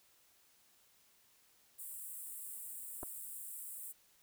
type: high-pass noise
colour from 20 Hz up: pink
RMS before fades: -47 dBFS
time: 1.78-3.93 s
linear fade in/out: 20 ms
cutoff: 7800 Hz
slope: 96 dB/octave
type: clicks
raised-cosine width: 1 ms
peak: -31 dBFS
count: 2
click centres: 3.03 / 3.033 s
effects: white hiss -69 dBFS RMS until 4.22 s